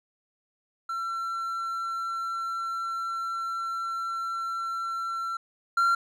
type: tone pair in turn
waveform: triangle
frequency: 1352 / 1373.3 Hz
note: E6 / F6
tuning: +43 / -30 cents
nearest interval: unison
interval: 27 cents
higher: second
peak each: -27 / -18 dBFS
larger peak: second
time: 0.89-5.37 / 5.77-5.95 s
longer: first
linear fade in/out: 5 ms
effects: none